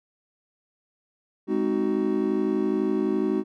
triangle chord, Ab dominant seventh, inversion none, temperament just, 207.7 / 259.6 / 311.5 / 373.8 Hz, Ab3 / C4 / Eb4 / Gb4, 0 / -13 / +2 / +18 cents, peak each -26 / -27 / -25 / -24 dBFS, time 1.47-3.44 s, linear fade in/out 50 ms, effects none

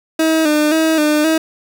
30% pulse tone with vibrato, 310.4 Hz, D#4, 4 cents flat, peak -9 dBFS, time 0.19-1.38 s, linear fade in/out 5 ms, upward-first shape square, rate 1.9 Hz, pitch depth 51 cents each way, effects none

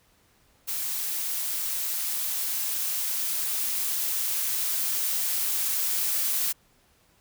blue noise with level ramp, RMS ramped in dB -30 to -26 dBFS, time 0.67-6.53 s, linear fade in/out 20 ms, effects pink hiss -63 dBFS RMS until 7.2 s

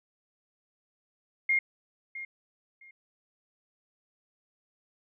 sine tone with echo, 2130 Hz, C7, 30 cents sharp, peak -22 dBFS, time 1.49-1.59 s, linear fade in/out 5 ms, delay 660 ms, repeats 2, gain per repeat -14 dB, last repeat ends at 2.91 s, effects none

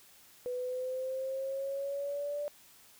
sine exponential sweep, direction up, 493.9 to 587.3 Hz, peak -33 dBFS, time 0.46-2.48 s, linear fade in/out 0 ms, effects white hiss -59 dBFS RMS until 2.99 s

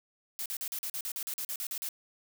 blue noise bursts, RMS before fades -36 dBFS, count 14, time 0.39-1.888 s, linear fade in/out 0 ms, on 68 ms, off 42 ms, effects none

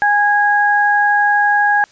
sine tone pair together, 824 / 1648 Hz, G#5 / G#6, -14 / -14 cents, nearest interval octave, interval 1200 cents, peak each -13 dBFS, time 0.02-1.84 s, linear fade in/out 0 ms, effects white hiss -49 dBFS RMS until 1.91 s + resampled to 16000 Hz

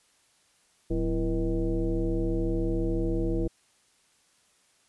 sine tone with frequency modulation, 185 Hz, F#3, in tune, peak -24 dBFS, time 0.9-3.48 s, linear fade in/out 10 ms, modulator 148 Hz, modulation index 1.9, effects white hiss -65 dBFS RMS until 4.88 s + resampled to 24000 Hz

